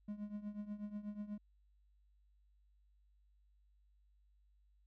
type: tone with tremolo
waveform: triangle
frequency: 207.7 Hz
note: G#3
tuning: in tune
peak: -37 dBFS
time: 0.08-1.38 s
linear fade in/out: 5 ms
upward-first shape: triangle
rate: 8.2 Hz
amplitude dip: 85%
effects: added 50 Hz sine -68 dBFS peak until 4.86 s